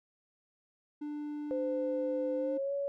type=tone; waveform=triangle; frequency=296.3 Hz; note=D4; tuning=15 cents sharp; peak=-34 dBFS; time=1.01-2.58 s; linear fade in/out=10 ms
type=tone with pitch glide; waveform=sine; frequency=515 to 561.6 Hz; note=C5 to C#5; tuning=-28 to +22 cents; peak=-31 dBFS; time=1.51-2.88 s; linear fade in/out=0 ms; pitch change=+150 cents; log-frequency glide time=2.36-2.73 s
effects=none